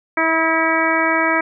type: harmonic tone with a mistuned harmonic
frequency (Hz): 324.3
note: E4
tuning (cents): -28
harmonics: 1 / 2 / 3 / 4 / 5 / 6 / 7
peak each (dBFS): -22 / -22 / -22 / -22 / -22 / -22 / -22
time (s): 0.17-1.41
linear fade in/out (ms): 5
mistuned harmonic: 4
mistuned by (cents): -18
effects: none